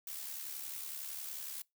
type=noise with amplitude modulation; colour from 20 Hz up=blue; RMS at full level=-41 dBFS; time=0.07-1.62 s; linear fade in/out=2 ms; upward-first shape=sine; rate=70.9 Hz; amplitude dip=50%; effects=noise-tail reverb RT60 0.2 s tail -24 dB re dry